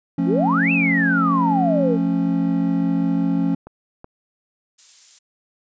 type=chord; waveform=triangle; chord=F augmented; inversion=none; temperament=equal with one note detuned; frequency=174.61 / 220 / 274.5 Hz; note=F3 / A3 / C#4; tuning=0 / 0 / -17 cents; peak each=-19 / -23 / -18 dBFS; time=0.18-3.55 s; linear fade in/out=5 ms
type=exponential two-way sweep; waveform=sine; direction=up then down; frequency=307.7 to 2706 to 437.3 Hz; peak=-18 dBFS; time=0.25-1.98 s; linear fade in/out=50 ms; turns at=0.72 s
type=clicks; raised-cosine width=1 ms; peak=-24 dBFS; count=2; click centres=3.67 / 4.044 s
type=noise; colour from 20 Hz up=violet; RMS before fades=-38 dBFS; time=4.78-5.19 s; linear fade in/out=10 ms
effects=resampled to 16000 Hz